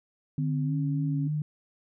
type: tone with pitch glide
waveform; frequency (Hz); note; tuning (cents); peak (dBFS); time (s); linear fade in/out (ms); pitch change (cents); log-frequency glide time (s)
sine; 256.3 to 274.7; C4 to C#4; -36 to -16; -31; 0.38-1.28; 10; +120; 0.64-0.74
type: tone with vibrato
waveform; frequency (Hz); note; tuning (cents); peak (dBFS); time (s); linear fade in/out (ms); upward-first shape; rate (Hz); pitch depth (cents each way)
sine; 149.2; D3; +28; -26; 0.38-1.42; 2; sine; 3.4; 29
effects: none